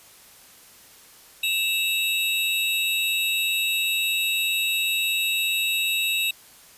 square tone cluster, 2640 / 2823 / 3798 Hz, E7 / F7 / A#7, +2 / +18 / +32 cents, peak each -25 / -32 / -26 dBFS, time 1.43-6.31 s, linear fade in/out 5 ms, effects white hiss -50 dBFS RMS until 6.77 s + resampled to 32000 Hz

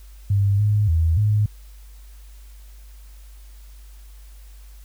sine tone with pitch steps, 100 / 104.5 / 81.3 / 105.2 Hz, G2 / G#2 / E2 / G#2, +35 / +11 / -23 / +23 cents, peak -15 dBFS, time 0.3-1.46 s, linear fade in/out 5 ms, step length 290 ms, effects added 50 Hz sine -40 dBFS peak until 4.84 s + white hiss -55 dBFS RMS until 4.84 s

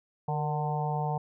harmonic tone with a mistuned harmonic, 149.4 Hz, D3, 30 cents sharp, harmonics 1 / 3 / 4 / 5 / 6 / 7, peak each -30 / -38 / -42 / -33 / -35 / -46 dBFS, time 0.28-1.18 s, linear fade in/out 5 ms, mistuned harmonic 3, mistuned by +55 cents, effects none

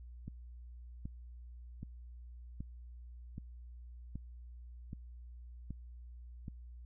click train, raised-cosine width 5 ms, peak -30 dBFS, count 9, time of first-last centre 0.28-6.482 s, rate 1.29 Hz, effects added 60 Hz sine -48 dBFS peak until 6.85 s

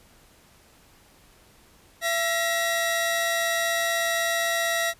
sawtooth tone pair together, 674.6 / 1908 Hz, E5 / A#6, +40 / +40 cents, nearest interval octave + tritone, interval 1800 cents, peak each -22 dBFS, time 2.01-4.94 s, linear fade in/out 50 ms, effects pink hiss -56 dBFS RMS until 4.99 s + resampled to 32000 Hz

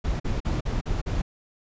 brown noise bursts, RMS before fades -26 dBFS, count 6, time 0.04-1.22 s, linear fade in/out 10 ms, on 160 ms, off 44 ms, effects resampled to 16000 Hz

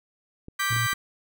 clicks, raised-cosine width 3 ms, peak -28 dBFS, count 4, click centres 0.484 / 0.726 / 0.764 / 0.931 s
35% pulse chord, G major, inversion second, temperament just, 1176 / 1568 / 1960 Hz, D6 / G6 / B6, +2 / 0 / -14 cents, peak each -27 dBFS, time 0.59-0.94 s, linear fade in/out 10 ms
sine tone, 116.54 Hz, A#2, in tune, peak -26 dBFS, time 0.7-0.87 s, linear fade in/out 10 ms
effects none

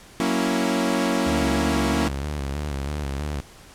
sawtooth chord, F# dominant seventh, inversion none, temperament equal, 185 / 233.1 / 277.2 / 329.6 Hz, F#3 / A#3 / C#4 / E4, 0 / 0 / 0 / 0 cents, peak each -24 / -21 / -21 / -23 dBFS, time 0.2-2.08 s, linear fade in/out 0 ms
sawtooth tone with vibrato, 71.5 Hz, D2, 46 cents flat, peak -22 dBFS, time 1.26-3.41 s, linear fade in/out 10 ms, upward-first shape square, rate 3.1 Hz, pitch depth 67 cents each way
effects pink hiss -47 dBFS RMS until 3.74 s + low-pass 11000 Hz 12 dB/octave

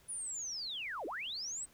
sine linear two-way sweep, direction down then up, 9956 to 281.9 to 8300 Hz, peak -38 dBFS, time 0.08-1.66 s, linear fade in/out 20 ms, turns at 1.06 s, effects pink hiss -65 dBFS RMS until 1.73 s

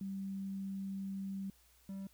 sine / triangle tone pair in turn, 194.5 / 194.5 Hz, G3 / G3, -13 / -13 cents, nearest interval unison, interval 0 cents, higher neither, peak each -38 / -39 dBFS, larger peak first, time 0.01-1.5 / 1.89-2.07 s, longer first, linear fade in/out 2 ms, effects added 60 Hz sine -69 dBFS peak until 2.13 s + white hiss -68 dBFS RMS until 2.13 s

